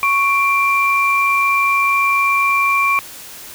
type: tone pair together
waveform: sine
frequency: 1109 / 2362 Hz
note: C#6 / D7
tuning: 0 / +9 cents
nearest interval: octave + minor second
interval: 1309 cents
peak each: -15 dBFS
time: 0.03-2.99 s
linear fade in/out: 0 ms
effects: white hiss -35 dBFS RMS until 3.54 s